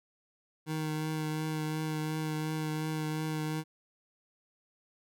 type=tone with vibrato; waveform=25% pulse; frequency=155.56 Hz; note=D#3; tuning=in tune; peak=-28 dBFS; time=0.66-3.64 s; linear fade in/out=50 ms; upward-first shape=triangle; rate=2.8 Hz; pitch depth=18 cents each way; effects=none